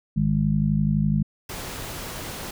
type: harmonic tone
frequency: 51.91 Hz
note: G#1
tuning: in tune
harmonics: 1 / 2 / 3 / 4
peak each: -29 / -32 / -21 / -23 dBFS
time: 0.16-1.23 s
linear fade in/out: 10 ms
type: noise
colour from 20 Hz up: pink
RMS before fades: -34 dBFS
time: 1.49-2.51 s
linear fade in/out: 5 ms
effects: none